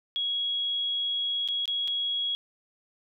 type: tone with dropouts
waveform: sine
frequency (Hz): 3321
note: G#7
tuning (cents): -1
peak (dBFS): -26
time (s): 0.16-2.35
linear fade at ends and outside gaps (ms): 0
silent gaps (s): 1.477-1.486 / 1.656-1.678 / 1.876-1.88
effects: none